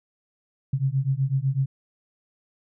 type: beating tone pair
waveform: sine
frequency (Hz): 131 / 139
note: C3 / C#3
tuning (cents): +2 / +5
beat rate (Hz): 8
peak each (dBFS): -24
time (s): 0.73-1.66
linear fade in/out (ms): 5
effects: none